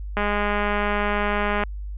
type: click train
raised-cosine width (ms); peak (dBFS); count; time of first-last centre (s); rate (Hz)
0.5; -9; 303; 0.17-1.636; 206
effects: added 50 Hz sine -29 dBFS peak until 1.97 s + resampled to 8000 Hz